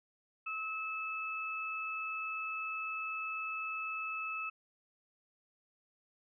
sine tone pair together, 1290.9 / 2614 Hz, E6 / E7, -37 / -15 cents, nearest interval octave, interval 1222 cents, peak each -40 / -38 dBFS, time 0.46-4.5 s, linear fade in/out 10 ms, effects none

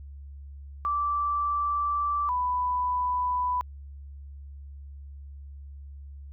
sine tone pair in turn, 1166 / 993.3 Hz, D6 / B5, -13 / +10 cents, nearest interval minor third, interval 277 cents, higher first, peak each -24 / -24 dBFS, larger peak neither, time 0.85-2.29 / 2.29-3.61 s, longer first, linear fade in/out 0 ms, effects added 70 Hz sine -40 dBFS peak until 6.32 s

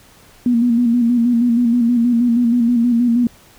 sine tone with vibrato, 238.1 Hz, A#3, 37 cents sharp, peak -11 dBFS, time 0.46-3.27 s, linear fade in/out 2 ms, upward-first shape square, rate 6.3 Hz, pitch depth 45 cents each way, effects pink hiss -47 dBFS RMS until 3.58 s

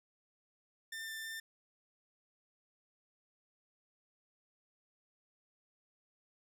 sawtooth tone with pitch steps, 1795 / 1781 / 1792 Hz, A6 / A6 / A6, +34 / +21 / +31 cents, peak -38 dBFS, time 0.92-1.4 s, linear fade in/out 5 ms, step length 160 ms, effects none

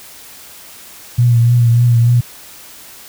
sine tone with vibrato, 119.1 Hz, A#2, 38 cents sharp, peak -7 dBFS, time 1.18-2.21 s, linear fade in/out 10 ms, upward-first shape triangle, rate 3.4 Hz, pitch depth 44 cents each way, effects white hiss -37 dBFS RMS until 3.08 s

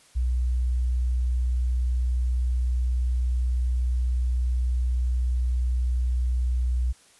sine tone, 61.74 Hz, B1, in tune, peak -21 dBFS, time 0.15-6.93 s, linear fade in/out 20 ms, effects white hiss -56 dBFS RMS until 7.19 s + resampled to 24000 Hz

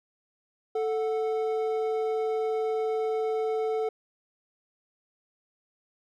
triangle tone pair together, 439.9 / 736 Hz, A4 / F#5, 0 / -9 cents, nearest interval major sixth, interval 891 cents, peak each -24 / -32 dBFS, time 0.75-3.89 s, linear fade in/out 5 ms, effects none

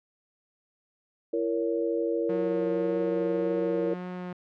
sine chord, A# diminished, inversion second, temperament just, 335.6 / 466.2 / 559.4 Hz, E4 / A#4 / C#5, +31 / 0 / +16 cents, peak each -29 / -28 / -32 dBFS, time 1.33-3.94 s, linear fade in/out 5 ms
sawtooth tone with vibrato, 179.9 Hz, F#3, 48 cents flat, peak -30 dBFS, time 2.29-4.33 s, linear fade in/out 5 ms, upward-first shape triangle, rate 1.8 Hz, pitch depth 14 cents each way
effects low-pass 2000 Hz 12 dB/octave

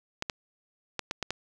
clicks, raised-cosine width 0.2 ms, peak -13 dBFS, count 6, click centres 0.224 / 0.298 / 0.993 / 1.111 / 1.227 / 1.306 s, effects none

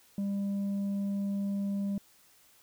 triangle tone with tanh clipping, 199.3 Hz, G3, 29 cents sharp, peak -30 dBFS, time 0.18-1.98 s, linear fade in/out 2 ms, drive 8 dB, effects white hiss -62 dBFS RMS until 2.62 s

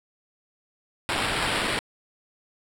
violet noise with sample-and-hold, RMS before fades -26 dBFS, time 1.09-1.79 s, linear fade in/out 0 ms, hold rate 6300 Hz, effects low-pass 10000 Hz 12 dB/octave

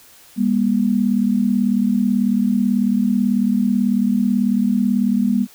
sine tone pair together, 202 / 240.2 Hz, G#3 / B3, -48 / -48 cents, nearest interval minor third, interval 300 cents, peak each -17 dBFS, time 0.36-5.47 s, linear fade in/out 50 ms, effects white hiss -47 dBFS RMS until 5.54 s

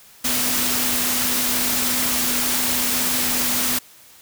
sine tone in noise, 247.9 Hz, B3, 7 cents sharp, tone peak -30 dBFS, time 0.24-3.79 s, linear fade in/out 10 ms, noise white, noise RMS -21 dBFS, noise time 0.24-3.79 s, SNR -12 dB, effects white hiss -48 dBFS RMS until 4.21 s

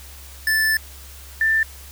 square / sine tone pair in turn, 1756 / 1778.5 Hz, A6 / A6, -4 / +18 cents, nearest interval unison, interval 22 cents, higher second, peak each -17 / -15 dBFS, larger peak second, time 0.47-0.77 / 1.41-1.63 s, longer first, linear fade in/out 2 ms, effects added 68 Hz sine -40 dBFS peak until 1.91 s + white hiss -43 dBFS RMS until 1.91 s

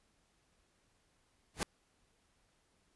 pink noise with exponential growth, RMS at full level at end -29 dBFS, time 1.54-1.63 s, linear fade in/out 1 ms, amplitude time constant 19 ms, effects pink hiss -74 dBFS RMS until 2.95 s + resampled to 24000 Hz

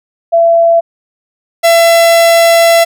sine / 45% pulse tone pair in turn, 672 / 672 Hz, E5 / E5, +33 / +33 cents, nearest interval unison, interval 0 cents, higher neither, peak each -4 dBFS, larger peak neither, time 0.32-0.81 / 1.63-2.85 s, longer second, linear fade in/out 20 ms, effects none

